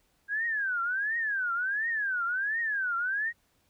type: tone with vibrato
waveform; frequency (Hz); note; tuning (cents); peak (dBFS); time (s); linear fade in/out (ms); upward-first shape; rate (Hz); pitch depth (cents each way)
sine; 1600; G6; +35; -27; 0.28-3.33; 50; triangle; 1.4; 290
effects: pink hiss -70 dBFS RMS until 3.69 s